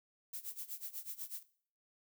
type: noise with tremolo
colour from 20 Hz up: violet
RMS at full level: -42 dBFS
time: 0.33-1.43 s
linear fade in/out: 5 ms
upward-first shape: sine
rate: 8.1 Hz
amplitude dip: 90%
effects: noise-tail reverb RT60 0.5 s tail -18 dB re dry